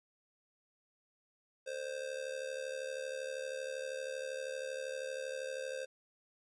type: tone with amplitude modulation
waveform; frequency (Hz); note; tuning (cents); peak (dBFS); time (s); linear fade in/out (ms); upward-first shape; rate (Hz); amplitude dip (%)
square; 524; C5; +2; -36; 1.66-5.86; 20; sine; 72.7; 75
effects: resampled to 22050 Hz + 12-bit